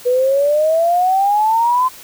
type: exponential sweep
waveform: sine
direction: up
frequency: 487.5 to 1036 Hz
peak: -11 dBFS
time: 0.05-1.89 s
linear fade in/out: 20 ms
effects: white hiss -38 dBFS RMS until 2.03 s